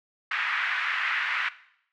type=band-pass noise; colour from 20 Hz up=white; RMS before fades=-28 dBFS; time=0.31-1.49 s; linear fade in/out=5 ms; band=1300 to 2200 Hz; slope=24 dB/octave; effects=noise-tail reverb RT60 0.7 s tail -17 dB re dry